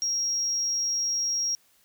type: tone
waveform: sine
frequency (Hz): 5610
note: F8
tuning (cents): +7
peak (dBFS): -23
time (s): 0.02-1.55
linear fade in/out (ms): 0
effects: tanh soft clip ceiling -21 dBFS + white hiss -63 dBFS RMS until 1.84 s